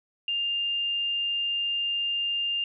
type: tone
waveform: sine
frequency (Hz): 2803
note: F7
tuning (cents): +6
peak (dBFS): -25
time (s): 0.28-2.64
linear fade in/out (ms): 2
effects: none